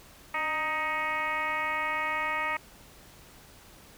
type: tone with frequency modulation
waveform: sine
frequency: 1568 Hz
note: G6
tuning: in tune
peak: -27 dBFS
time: 0.34-2.57 s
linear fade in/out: 5 ms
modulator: 319 Hz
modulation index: 2.6
effects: pink hiss -53 dBFS RMS until 3.97 s